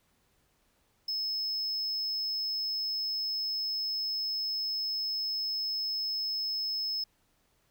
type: tone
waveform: triangle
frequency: 5200 Hz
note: E8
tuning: 24 cents flat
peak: -29 dBFS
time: 1.08-7.04 s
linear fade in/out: 5 ms
effects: pink hiss -71 dBFS RMS until 7.7 s